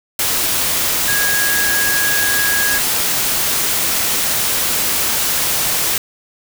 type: tone in noise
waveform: sine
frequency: 1651 Hz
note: G#6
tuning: 11 cents flat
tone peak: -17 dBFS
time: 1.08-2.78 s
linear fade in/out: 2 ms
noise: white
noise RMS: -17 dBFS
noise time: 0.19-5.98 s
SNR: -3 dB
effects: none